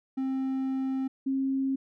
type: tone pair in turn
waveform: triangle / sine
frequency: 264.9 / 268.4 Hz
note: C4 / C4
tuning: +22 / +44 cents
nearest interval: unison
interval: 22 cents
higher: second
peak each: -25 dBFS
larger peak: neither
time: 0.17-1.08 / 1.26-1.76 s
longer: first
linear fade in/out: 10 ms
effects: none